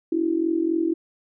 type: tone with amplitude modulation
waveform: sine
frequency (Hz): 329.6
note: E4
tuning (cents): 0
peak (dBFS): -16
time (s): 0.12-0.94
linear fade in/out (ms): 5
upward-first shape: sine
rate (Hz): 43.8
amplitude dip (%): 80
effects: none